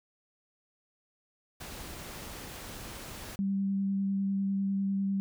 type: noise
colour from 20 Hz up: pink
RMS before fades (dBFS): -43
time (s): 1.6-3.36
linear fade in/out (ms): 10
type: tone with vibrato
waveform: sine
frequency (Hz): 196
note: G3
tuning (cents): 0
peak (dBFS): -27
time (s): 3.39-5.2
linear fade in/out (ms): 0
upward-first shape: sine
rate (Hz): 10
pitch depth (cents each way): 10
effects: none